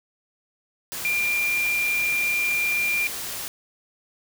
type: tone in noise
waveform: sine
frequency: 2389 Hz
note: D7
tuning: 29 cents sharp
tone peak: -21 dBFS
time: 1.05-3.07 s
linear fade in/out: 0 ms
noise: white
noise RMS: -32 dBFS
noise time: 0.92-3.48 s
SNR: +8 dB
effects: none